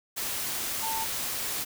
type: tone in noise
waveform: sine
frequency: 895 Hz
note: A5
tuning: 29 cents sharp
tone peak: -31 dBFS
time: 0.82-1.05 s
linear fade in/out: 20 ms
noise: white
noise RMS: -32 dBFS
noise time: 0.16-1.65 s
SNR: -2 dB
effects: none